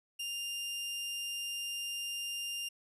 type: tone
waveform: sawtooth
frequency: 2800 Hz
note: F7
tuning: 4 cents sharp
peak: -33 dBFS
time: 0.19-2.69 s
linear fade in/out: 10 ms
effects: resampled to 32000 Hz